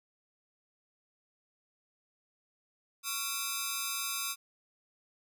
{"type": "ring-modulated tone", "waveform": "5% pulse", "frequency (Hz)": 1244.5, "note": "D#6", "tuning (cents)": 0, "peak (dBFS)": -18, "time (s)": [3.03, 4.36], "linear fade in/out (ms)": 50, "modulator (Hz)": 130, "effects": []}